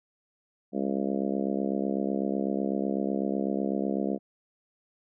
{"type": "harmonic tone", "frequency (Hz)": 68, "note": "C#2", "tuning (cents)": -33, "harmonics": [3, 4, 5, 6, 7, 8, 9, 10], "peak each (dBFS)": [-30, -32, -34, -36, -37, -38, -39, -40], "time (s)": [0.72, 4.19], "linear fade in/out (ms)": 50, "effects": []}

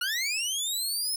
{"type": "linear sweep", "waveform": "20% pulse", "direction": "up", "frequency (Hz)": [1396.9, 5274], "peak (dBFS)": -22, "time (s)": [0.01, 1.16], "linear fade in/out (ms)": 5, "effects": []}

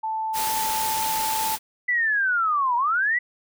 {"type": "tone", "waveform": "sine", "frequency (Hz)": 880, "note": "A5", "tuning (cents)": 0, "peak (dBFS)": -24, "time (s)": [0.03, 1.56], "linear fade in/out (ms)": 10}
{"type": "noise", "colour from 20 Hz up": "white", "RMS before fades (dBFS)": -28, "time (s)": [0.33, 1.59], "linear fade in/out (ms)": 50}
{"type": "linear two-way sweep", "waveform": "sine", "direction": "down then up", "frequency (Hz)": [2002, 932.3, 2002], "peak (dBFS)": -19, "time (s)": [1.88, 3.19], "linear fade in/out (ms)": 10, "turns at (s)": 2.76}
{"effects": []}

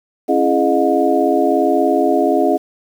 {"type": "tone cluster", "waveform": "sine", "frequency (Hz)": [273.1, 334.3, 418.2, 620, 717], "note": ["C#4", "E4", "G#4", "D#5", "F5"], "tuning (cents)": [-26, 24, 12, -6, 45], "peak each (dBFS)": -18, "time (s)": [0.28, 2.58], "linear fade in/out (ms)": 20, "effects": ["7-bit"]}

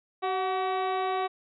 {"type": "harmonic tone with a mistuned harmonic", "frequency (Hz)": 379.9, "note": "F#4", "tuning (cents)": 46, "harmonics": [1, 2, 3, 4, 5, 6, 7, 8, 9, 10], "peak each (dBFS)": [-31, -29, -33, -45, -43, -43, -47, -50, -52, -45], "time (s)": [0.22, 1.28], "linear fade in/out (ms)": 20, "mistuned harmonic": 2, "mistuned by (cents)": -44, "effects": []}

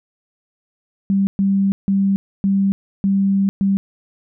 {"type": "tone bursts at uneven times", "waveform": "sine", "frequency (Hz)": 196, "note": "G3", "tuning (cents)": 0, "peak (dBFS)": -13, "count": 6, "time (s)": [[1.1, 1.27], [1.39, 1.72], [1.88, 2.16], [2.44, 2.72], [3.04, 3.49], [3.61, 3.77]], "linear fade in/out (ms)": 0, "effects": []}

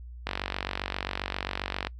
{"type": "click train", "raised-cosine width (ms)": 0.3, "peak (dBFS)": -13, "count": 77, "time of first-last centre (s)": [0.27, 1.87], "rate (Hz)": 47.5, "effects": ["noise-tail reverb RT60 0.1 s tail -25 dB re dry", "added 60 Hz sine -40 dBFS peak until 1.99 s"]}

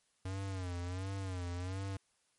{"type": "tone with vibrato", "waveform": "square", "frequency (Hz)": 92.5, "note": "F#2", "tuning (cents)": 0, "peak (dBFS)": -38, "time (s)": [0.25, 1.97], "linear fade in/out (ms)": 5, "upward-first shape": "sine", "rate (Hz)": 1.4, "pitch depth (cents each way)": 99, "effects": ["white hiss -75 dBFS RMS until 2.38 s", "MP3 48 kbps"]}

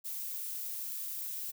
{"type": "noise with high-pass filter sweep", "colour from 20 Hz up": "violet", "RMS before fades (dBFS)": -39, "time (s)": [0.04, 1.52], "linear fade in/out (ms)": 20, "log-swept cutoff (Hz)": [280, 1500], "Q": 0.84, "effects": []}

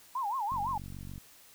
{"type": "tone with vibrato", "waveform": "sine", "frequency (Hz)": 932.3, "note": "A#5", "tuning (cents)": 0, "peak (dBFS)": -30, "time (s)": [0.15, 0.78], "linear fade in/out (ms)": 5, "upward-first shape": "sine", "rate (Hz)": 5.9, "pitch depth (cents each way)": 260}
{"type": "click train", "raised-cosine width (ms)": 5, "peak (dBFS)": -32, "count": 32, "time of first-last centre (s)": [0.52, 1.18], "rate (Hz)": 47}
{"effects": ["white hiss -57 dBFS RMS until 1.54 s"]}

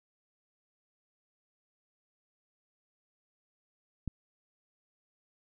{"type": "click", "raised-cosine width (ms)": 5, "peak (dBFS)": -22, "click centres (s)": 4.077, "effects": []}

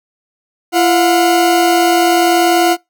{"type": "tone pair together", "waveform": "40% pulse", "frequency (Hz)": [339.8, 720], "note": ["F4", "F#5"], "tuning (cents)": [-47, -47], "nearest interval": "octave + minor second", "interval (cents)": 1300, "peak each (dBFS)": -11, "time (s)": [0.72, 2.77], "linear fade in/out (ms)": 50, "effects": ["noise-tail reverb RT60 0.2 s tail -26 dB re dry"]}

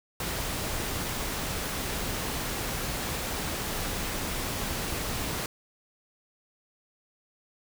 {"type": "noise", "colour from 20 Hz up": "pink", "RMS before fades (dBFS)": -32, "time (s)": [0.2, 5.46], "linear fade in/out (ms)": 2, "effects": []}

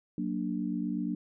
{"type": "chord", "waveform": "sine", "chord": "Gb augmented", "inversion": "none", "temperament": "equal", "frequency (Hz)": [185, 233.1, 293.7], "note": ["Gb3", "Bb3", "D4"], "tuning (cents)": [0, 0, 0], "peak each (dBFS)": -34, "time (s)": [0.18, 1.15], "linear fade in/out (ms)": 2, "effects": []}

